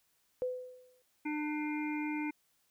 sine tone with exponential decay, 504 Hz, B4, 35 cents sharp, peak -29 dBFS, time 0.42-1.02 s, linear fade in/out 0 ms, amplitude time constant 130 ms
harmonic tone, 300.6 Hz, D4, 40 cents sharp, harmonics 1 / 3 / 5 / 7 / 8, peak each -34 / -43 / -51 / -44 / -45 dBFS, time 1.25-2.31 s, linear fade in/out 10 ms
effects white hiss -74 dBFS RMS until 2.7 s

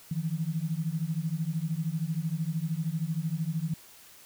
sine beating tone pair, 154.9 / 167.9 Hz, D#3 / E3, -7 / +32 cents, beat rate 13 Hz, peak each -31 dBFS, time 0.11-3.74 s, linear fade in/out 5 ms, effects white hiss -53 dBFS RMS until 4.25 s

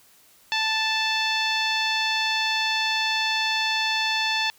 10% pulse tone with low-pass filter, 880 Hz, A5, in tune, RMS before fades -24 dBFS, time 0.52-4.5 s, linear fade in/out 0 ms, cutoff 4200 Hz, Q 1.3, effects white hiss -56 dBFS RMS until 4.58 s

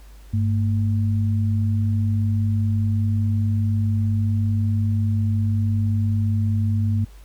sine tone pair together, 100.3 / 225.2 Hz, G2 / A3, +40 / +40 cents, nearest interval octave + major second, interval 1400 cents, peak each -18 / -26 dBFS, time 0.33-7.05 s, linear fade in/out 10 ms, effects added 50 Hz sine -41 dBFS peak until 7.24 s + pink hiss -54 dBFS RMS until 7.24 s

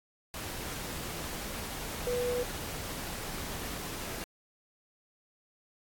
sine tone in noise, 490.3 Hz, B4, 13 cents flat, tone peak -29 dBFS, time 2.07-2.43 s, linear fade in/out 0 ms, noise pink, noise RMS -39 dBFS, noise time 0.34-4.24 s, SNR +7 dB, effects AAC 64 kbps

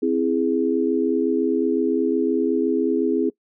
sine chord, C augmented, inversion none, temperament equal, 261.6 / 329.6 / 415.3 Hz, C4 / E4 / G#4, 0 / 0 / 0 cents, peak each -22 dBFS, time 0.02-3.3 s, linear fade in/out 10 ms, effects noise-tail reverb RT60 0.1 s tail -22 dB re dry

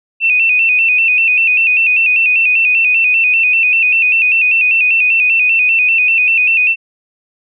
sine tone with vibrato, 2585 Hz, E7, 34 cents flat, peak -8 dBFS, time 0.2-6.76 s, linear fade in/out 50 ms, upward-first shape square, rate 5.1 Hz, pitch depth 66 cents each way, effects none

